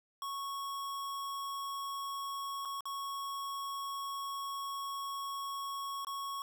square tone with dropouts, 1105 Hz, C#6, 6 cents flat, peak -38 dBFS, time 0.22-6.42 s, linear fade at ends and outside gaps 1 ms, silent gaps 2.651-2.655 / 2.807-2.855 / 6.048-6.069 s, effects none

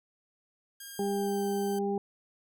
5% pulse tone with pitch glide, 1615 to 1556.4 Hz, G#6 to G6, -49 to -13 cents, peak -32 dBFS, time 0.8-1.79 s, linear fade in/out 5 ms, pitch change -64 cents, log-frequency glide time 0.91-1.47 s
harmonic tone, 200 Hz, G3, 35 cents sharp, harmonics 1 / 2 / 4, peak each -32 / -30 / -36 dBFS, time 0.99-1.98 s, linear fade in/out 2 ms
effects none

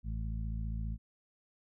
harmonic tone, 54.9 Hz, A1, 3 cents flat, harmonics 1 / 2 / 3 / 4, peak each -35 / -41 / -45 / -47 dBFS, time 0.03-0.98 s, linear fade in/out 50 ms, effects none

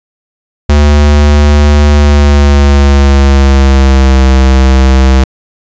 square tone with pitch glide, 73.42 to 65.79 Hz, D2 to C2, 0 to +10 cents, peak -3 dBFS, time 0.69-5.24 s, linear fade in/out 5 ms, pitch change -190 cents, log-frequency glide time 1.9-4.24 s, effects resampled to 16000 Hz

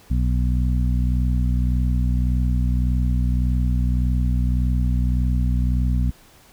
harmonic tone, 61.74 Hz, B1, in tune, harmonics 1 / 2 / 3 / 4, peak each -18 / -24 / -28 / -30 dBFS, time 0.1-6.11 s, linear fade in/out 10 ms, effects pink hiss -51 dBFS RMS until 6.52 s

